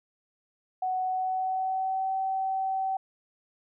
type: tone with pitch glide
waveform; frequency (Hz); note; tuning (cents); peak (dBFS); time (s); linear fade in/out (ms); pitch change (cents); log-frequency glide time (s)
sine; 744 to 766.2; F#5 to G5; +9 to -40; -26; 0.82-2.97; 5; +51; 1.02-2.13
effects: none